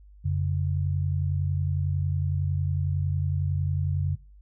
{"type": "tone pair together", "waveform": "sine", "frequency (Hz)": [89.8, 140.75], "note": ["F2", "C#3"], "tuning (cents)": [49, 27], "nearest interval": "minor sixth", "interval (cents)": 778, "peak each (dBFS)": [-25, -27], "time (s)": [0.24, 4.16], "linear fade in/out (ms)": 20, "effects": ["noise-tail reverb RT60 0.3 s tail -20 dB re dry", "added 50 Hz sine -48 dBFS peak until 4.41 s"]}